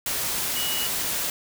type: tone in noise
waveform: sine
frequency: 2921 Hz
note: F#7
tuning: 23 cents flat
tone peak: -29 dBFS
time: 0.56-0.87 s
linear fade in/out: 2 ms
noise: white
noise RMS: -27 dBFS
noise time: 0.06-1.3 s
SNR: -5 dB
effects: none